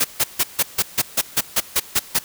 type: noise bursts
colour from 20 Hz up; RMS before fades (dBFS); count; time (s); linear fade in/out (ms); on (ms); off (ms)
white; -17; 12; 0-2.19; 10; 45; 150
effects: white hiss -41 dBFS RMS until 2.24 s